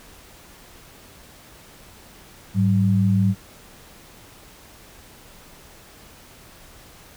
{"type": "tone pair together", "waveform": "sine", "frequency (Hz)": [104.73, 190.3], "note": ["G#2", "F#3"], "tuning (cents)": [15, 49], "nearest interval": "minor seventh", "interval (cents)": 1034, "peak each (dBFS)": -18, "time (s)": [2.54, 3.35], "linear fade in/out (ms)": 50, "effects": ["pink hiss -47 dBFS RMS until 7.16 s"]}